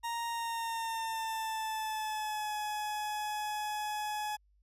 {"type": "tone with pitch glide", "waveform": "40% pulse", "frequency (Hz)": [932.3, 845.1], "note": ["A#5", "G#5"], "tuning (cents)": [0, 30], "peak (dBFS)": -33, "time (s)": [0.03, 4.37], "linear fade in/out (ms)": 20, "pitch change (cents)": -170, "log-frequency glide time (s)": [0.29, 2.55], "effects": ["added 50 Hz sine -65 dBFS peak until 4.62 s", "resampled to 32000 Hz"]}